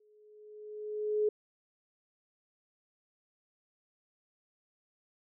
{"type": "tone with exponential growth", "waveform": "sine", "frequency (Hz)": 423.4, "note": "G#4", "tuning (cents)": 33, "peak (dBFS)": -24, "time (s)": [0, 1.29], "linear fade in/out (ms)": 5, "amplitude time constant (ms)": 280, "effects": []}